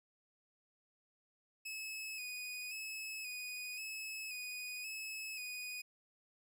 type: tone with vibrato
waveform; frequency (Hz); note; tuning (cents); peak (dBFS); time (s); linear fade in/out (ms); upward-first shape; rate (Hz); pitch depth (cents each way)
sawtooth; 2533; D#7; +30; -39; 1.65-5.82; 10; square; 0.94; 38
effects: none